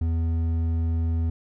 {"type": "tone with hard clipping", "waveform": "triangle", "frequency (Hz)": 82.41, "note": "E2", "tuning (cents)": 0, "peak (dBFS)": -23, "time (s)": [0.01, 1.3], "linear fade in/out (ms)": 5, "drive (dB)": 10, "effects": []}